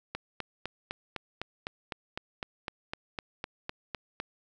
click train, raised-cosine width 0.3 ms, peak -18 dBFS, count 17, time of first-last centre 0.15-4.201 s, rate 3.95 Hz, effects none

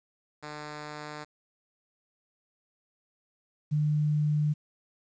5% pulse / sine tone pair in turn, 150.1 / 150.1 Hz, D3 / D3, +38 / +38 cents, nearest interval unison, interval 0 cents, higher neither, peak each -27 / -23 dBFS, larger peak second, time 0.42-1.25 / 3.71-4.54 s, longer neither, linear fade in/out 20 ms, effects resampled to 16000 Hz + 10-bit

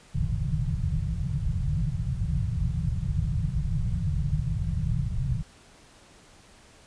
white low-pass noise, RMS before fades -27 dBFS, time 0.14-5.43 s, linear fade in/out 20 ms, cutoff 170 Hz, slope 96 dB/octave, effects pink hiss -54 dBFS RMS until 6.86 s + resampled to 22050 Hz

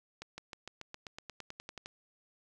accelerating click train, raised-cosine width 0.2 ms, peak -26 dBFS, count 15, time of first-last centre 0.22-1.859 s, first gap 160 ms, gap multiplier 0.95, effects none

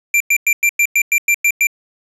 square tone bursts, 2362 Hz, D7, 9 cents sharp, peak -11 dBFS, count 10, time 0.14-1.67 s, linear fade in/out 2 ms, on 63 ms, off 100 ms, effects resampled to 32000 Hz

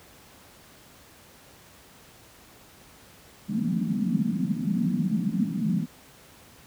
pink band-pass noise, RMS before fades -26 dBFS, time 3.48-5.86 s, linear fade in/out 20 ms, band 170 to 240 Hz, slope 48 dB/octave, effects pink hiss -52 dBFS RMS until 6.66 s + high-pass 60 Hz 12 dB/octave

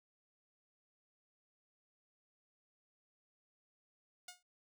5% pulse tone with exponential decay, 720 Hz, F#5, 47 cents flat, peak -34 dBFS, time 4.28-4.43 s, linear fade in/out 5 ms, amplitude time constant 31 ms, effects none

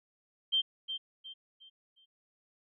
sine tone with echo, 3152 Hz, G7, 9 cents sharp, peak -25 dBFS, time 0.52-0.62 s, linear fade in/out 20 ms, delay 360 ms, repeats 4, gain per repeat -9 dB, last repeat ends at 2.06 s, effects none

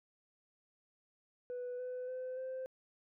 sine tone with pitch steps, 493.9 / 502.2 / 510.7 / 519.4 Hz, B4 / B4 / C5 / C5, 0 / +29 / -42 / -13 cents, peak -37 dBFS, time 1.5-2.66 s, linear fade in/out 0 ms, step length 290 ms, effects tanh soft clip ceiling -37 dBFS

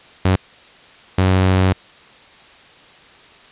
sawtooth tone bursts at uneven times, 93.5 Hz, F#2, 19 cents sharp, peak -8 dBFS, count 2, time 0.25-0.36 / 1.18-1.73 s, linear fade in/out 5 ms, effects white hiss -45 dBFS RMS until 3.51 s + resampled to 8000 Hz

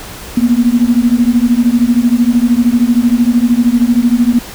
sine beating tone pair, 233.1 / 246.1 Hz, A#3 / B3, 0 / -6 cents, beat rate 13 Hz, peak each -10 dBFS, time 0.37-4.39 s, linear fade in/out 5 ms, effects pink hiss -29 dBFS RMS until 4.54 s

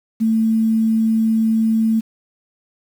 sine tone with quantisation, 222.7 Hz, A3, 21 cents sharp, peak -13 dBFS, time 0.2-2.01 s, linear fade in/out 20 ms, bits 7, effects none

